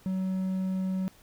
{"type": "tone", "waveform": "triangle", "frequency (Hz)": 188, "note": "F#3", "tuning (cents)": 28, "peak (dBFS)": -25, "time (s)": [0.06, 1.08], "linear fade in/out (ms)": 0, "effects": ["pink hiss -58 dBFS RMS until 1.22 s"]}